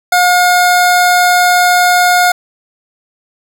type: tone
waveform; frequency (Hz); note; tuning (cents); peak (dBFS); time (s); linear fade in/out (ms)
25% pulse; 717; F5; +45; -3; 0.12-2.32; 5
effects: none